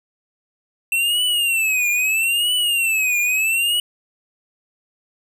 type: tone with vibrato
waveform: square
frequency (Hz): 2682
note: E7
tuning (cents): +29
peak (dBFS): -17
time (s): 0.92-3.8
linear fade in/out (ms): 2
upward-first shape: triangle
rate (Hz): 0.77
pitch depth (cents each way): 190
effects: none